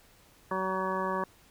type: harmonic tone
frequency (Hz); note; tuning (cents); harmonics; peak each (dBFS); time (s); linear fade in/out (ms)
188.6; F#3; +33; 1 / 2 / 3 / 4 / 5 / 6 / 8 / 9; -37 / -36 / -36 / -44 / -34 / -34 / -45 / -41; 0.51-1.24; 2
effects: pink hiss -60 dBFS RMS until 1.5 s